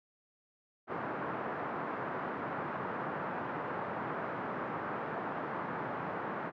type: band-pass noise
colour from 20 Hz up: white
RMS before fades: -38 dBFS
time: 0.87-6.52 s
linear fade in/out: 50 ms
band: 120 to 1400 Hz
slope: 24 dB/octave
effects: none